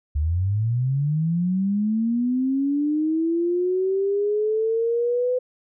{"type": "linear sweep", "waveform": "sine", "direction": "up", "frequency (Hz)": [70.4, 506], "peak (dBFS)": -19, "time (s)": [0.15, 5.39], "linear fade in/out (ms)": 10, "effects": []}